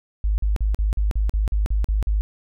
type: tone bursts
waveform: sine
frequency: 51.7 Hz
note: G#1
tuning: 7 cents flat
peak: -17 dBFS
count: 11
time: 0.24-2.21 s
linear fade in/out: 0 ms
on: 140 ms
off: 43 ms
effects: none